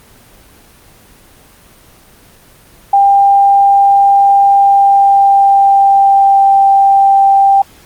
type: tone with pitch glide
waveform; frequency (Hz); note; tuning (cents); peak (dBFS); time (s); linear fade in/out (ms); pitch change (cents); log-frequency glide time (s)
sine; 796 to 787.3; G5 to G5; +26 to +7; -4; 2.93-7.62; 5; -19; 4.48-6.55
effects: pink hiss -42 dBFS RMS until 7.85 s + Opus 24 kbps